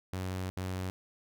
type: tone bursts at uneven times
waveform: sawtooth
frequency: 92.9 Hz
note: F#2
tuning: 7 cents sharp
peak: -30 dBFS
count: 2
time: 0.13-0.5 / 0.57-0.9 s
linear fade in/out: 0 ms
effects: none